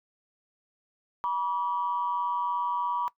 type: tone pair together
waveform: sine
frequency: 967 / 1150 Hz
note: B5 / D6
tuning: -37 / -37 cents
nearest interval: minor third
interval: 300 cents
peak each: -27 / -30 dBFS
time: 1.24-3.08 s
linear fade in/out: 0 ms
effects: noise-tail reverb RT60 0.1 s tail -20 dB re dry + tanh soft clip ceiling -18 dBFS